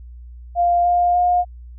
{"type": "tone with pitch steps", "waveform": "sine", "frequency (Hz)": [698, 705.3, 712.7], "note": ["F5", "F5", "F5"], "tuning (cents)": [-1, 17, 35], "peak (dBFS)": -13, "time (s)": [0.55, 1.45], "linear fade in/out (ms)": 50, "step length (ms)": 300, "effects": ["added 60 Hz sine -35 dBFS peak until 1.78 s"]}